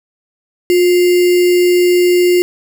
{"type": "tone with sample-and-hold", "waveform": "sine", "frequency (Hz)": 356.9, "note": "F4", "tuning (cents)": 38, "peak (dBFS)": -7, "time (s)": [0.7, 2.42], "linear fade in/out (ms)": 0, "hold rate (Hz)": 2450, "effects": []}